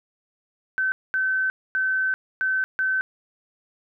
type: tone bursts at uneven times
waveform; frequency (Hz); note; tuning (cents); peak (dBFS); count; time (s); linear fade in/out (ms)
sine; 1532; G6; -40; -20; 5; 0.78-0.92 / 1.14-1.5 / 1.75-2.14 / 2.41-2.64 / 2.79-3.01; 0
effects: none